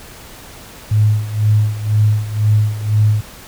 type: tone with tremolo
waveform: sine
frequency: 106.5 Hz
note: G#2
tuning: 44 cents sharp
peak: -8 dBFS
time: 0.91-3.21 s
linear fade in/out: 5 ms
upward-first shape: sine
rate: 2 Hz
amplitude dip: 80%
effects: pink hiss -37 dBFS RMS until 3.47 s